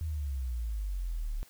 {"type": "exponential sweep", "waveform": "sine", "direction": "down", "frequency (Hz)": [82.41, 34.65], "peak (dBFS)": -31, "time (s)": [0.01, 1.43], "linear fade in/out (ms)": 0, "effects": ["white hiss -59 dBFS RMS until 1.49 s"]}